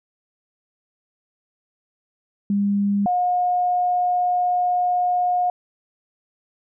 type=tone pair in turn; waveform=sine; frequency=201.6 / 718.4 Hz; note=G3 / F5; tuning=+49 / +49 cents; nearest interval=octave + minor seventh; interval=2200 cents; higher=second; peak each=-17 dBFS; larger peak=neither; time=2.5-3.06 / 3.06-5.5 s; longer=second; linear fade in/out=2 ms; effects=none